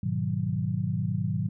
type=chord; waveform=sine; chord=G# minor seventh; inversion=none; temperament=equal; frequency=103.83 / 123.47 / 155.56 / 185 Hz; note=G#2 / B2 / D#3 / F#3; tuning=0 / 0 / 0 / 0 cents; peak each=-31 dBFS; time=0.03-1.49 s; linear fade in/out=5 ms; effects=none